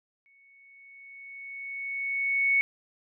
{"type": "tone with exponential growth", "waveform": "sine", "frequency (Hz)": 2217, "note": "C#7", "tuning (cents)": 0, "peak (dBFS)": -19, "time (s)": [0.26, 2.61], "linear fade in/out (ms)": 0, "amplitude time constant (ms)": 510, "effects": []}